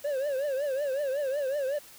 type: tone with vibrato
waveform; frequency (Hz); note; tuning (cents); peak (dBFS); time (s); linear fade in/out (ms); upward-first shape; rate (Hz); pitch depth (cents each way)
triangle; 554.4; C#5; 0; -25; 0.04-1.79; 10; triangle; 5.4; 150
effects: white hiss -51 dBFS RMS until 1.98 s